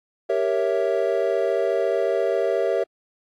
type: chord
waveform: triangle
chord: G diminished seventh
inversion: none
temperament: equal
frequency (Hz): 392 / 466.2 / 554.4 / 659.3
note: G4 / Bb4 / Db5 / Fb5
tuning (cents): 0 / 0 / 0 / 0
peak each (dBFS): -23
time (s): 0.29-2.84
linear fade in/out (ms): 10
effects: AAC 64 kbps